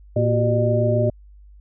sine tone cluster, 113.2 / 234.9 / 359 / 386.2 / 604 Hz, A2 / A#3 / F4 / G4 / D5, +50 / +13 / +48 / -26 / +48 cents, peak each -19 / -26 / -28 / -26 / -20 dBFS, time 0.16-1.1 s, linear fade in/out 5 ms, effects added 50 Hz sine -43 dBFS peak until 1.6 s

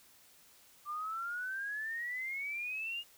sine exponential sweep, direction up, 1174.7 to 2869 Hz, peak -36 dBFS, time 0.85-3.04 s, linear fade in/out 50 ms, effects white hiss -62 dBFS RMS until 3.17 s

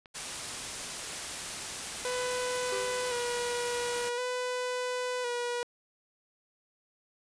click, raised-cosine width 0.3 ms, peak -33 dBFS, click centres 0.058 s
white noise, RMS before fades -37 dBFS, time 0.14-4.1 s, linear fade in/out 20 ms
sawtooth tone with vibrato, 491.2 Hz, B4, 9 cents flat, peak -27 dBFS, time 2.05-5.63 s, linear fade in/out 0 ms, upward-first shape square, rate 0.47 Hz, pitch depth 28 cents each way
45% pulse tone with exponential decay, 392 Hz, G4, in tune, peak -35 dBFS, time 2.72-3.46 s, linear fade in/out 5 ms, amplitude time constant 160 ms
effects resampled to 22050 Hz

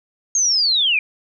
sine linear sweep, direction down, 6540 to 2349 Hz, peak -14 dBFS, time 0.35-0.99 s, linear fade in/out 2 ms, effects none

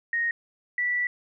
sine tone pair in turn, 1864.7 / 1960.9 Hz, A#6 / B6, 0 / -13 cents, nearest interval minor second, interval 87 cents, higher second, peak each -23 dBFS, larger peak neither, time 0.13-0.31 / 0.78-1.07 s, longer second, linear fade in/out 2 ms, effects none

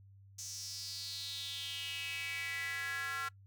square tone with high-pass filter sweep, 152 Hz, D#3, 40 cents flat, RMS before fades -41 dBFS, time 0.38-3.29 s, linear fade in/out 10 ms, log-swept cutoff 6200 to 1400 Hz, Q 5.2, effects noise-tail reverb RT60 0.1 s tail -23 dB re dry + added 98 Hz sine -56 dBFS peak until 3.46 s

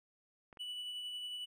clicks, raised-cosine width 0.5 ms, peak -39 dBFS, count 2, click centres 0.528 / 0.572 s
triangle tone with tremolo, 2960 Hz, F#7, in tune, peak -38 dBFS, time 0.59-1.46 s, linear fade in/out 20 ms, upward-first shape sine, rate 11 Hz, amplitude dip 25%
effects none

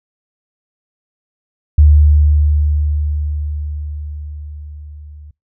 sine tone with level ramp, 74.5 Hz, D2, 25 cents sharp, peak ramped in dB -3 to -33 dBFS, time 1.78-5.31 s, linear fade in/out 5 ms, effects noise-tail reverb RT60 0.2 s tail -26 dB re dry

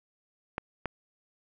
clicks, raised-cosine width 0.5 ms, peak -16 dBFS, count 2, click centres 0.581 / 0.857 s, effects none

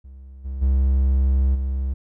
triangle tone with level steps, 66.4 Hz, C2, 26 cents sharp, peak -36 / -24 / -13 / -19 dBFS, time 0.04-1.94 s, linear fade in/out 10 ms, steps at 0.44 / 0.61 / 1.54 s, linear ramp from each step 20 ms, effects none

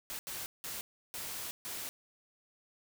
white noise bursts at uneven times, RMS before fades -41 dBFS, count 5, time 0.1-0.19 / 0.27-0.46 / 0.64-0.81 / 1.14-1.51 / 1.65-1.89 s, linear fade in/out 0 ms, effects none

